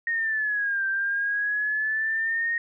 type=exponential two-way sweep; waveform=sine; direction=down then up; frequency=1864.7 to 1568 to 1864.7 Hz; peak=-23 dBFS; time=0.07-2.58 s; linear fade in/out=2 ms; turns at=0.86 s; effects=none